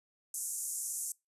pink band-pass noise, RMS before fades -38 dBFS, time 0.34-1.12 s, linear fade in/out 2 ms, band 6600 to 12000 Hz, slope 48 dB/octave, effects noise-tail reverb RT60 0.2 s tail -23 dB re dry + resampled to 32000 Hz

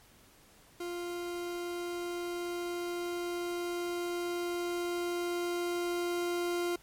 40% pulse tone with level ramp, 349.2 Hz, F4, in tune, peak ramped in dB -35 to -29 dBFS, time 0.8-6.76 s, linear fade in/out 5 ms, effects pink hiss -60 dBFS RMS until 6.82 s + MP3 64 kbps

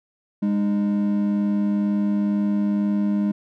triangle tone pair together, 204.3 / 306.4 Hz, G#3 / D#4, -28 / -27 cents, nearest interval perfect fifth, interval 701 cents, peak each -17 / -26 dBFS, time 0.42-3.32 s, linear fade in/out 10 ms, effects none

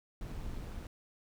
brown noise with amplitude modulation, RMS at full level -39 dBFS, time 0.21-0.87 s, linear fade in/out 2 ms, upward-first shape sine, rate 174 Hz, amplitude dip 45%, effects none

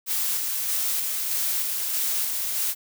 blue noise with tremolo, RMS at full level -25 dBFS, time 0.06-2.75 s, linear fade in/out 50 ms, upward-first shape square, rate 1.6 Hz, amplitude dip 25%, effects none

